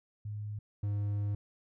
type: tone pair in turn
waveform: sine / triangle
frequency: 104.9 / 102.44 Hz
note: G#2 / G#2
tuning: +18 / -23 cents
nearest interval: unison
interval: 41 cents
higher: first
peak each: -36 / -28 dBFS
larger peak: second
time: 0.25-0.59 / 0.83-1.35 s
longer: second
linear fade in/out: 5 ms
effects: none